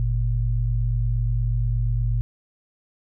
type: tone pair together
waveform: sine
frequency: 48.13 / 116.54 Hz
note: G1 / A#2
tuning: -31 / 0 cents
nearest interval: octave + minor third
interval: 1531 cents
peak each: -22 dBFS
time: 0-2.21 s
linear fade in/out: 0 ms
effects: none